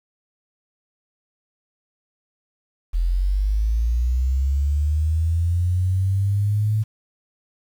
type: linear sweep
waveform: sine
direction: up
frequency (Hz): 41.2 to 109.2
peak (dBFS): -17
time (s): 2.93-6.84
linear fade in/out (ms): 20
effects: 8-bit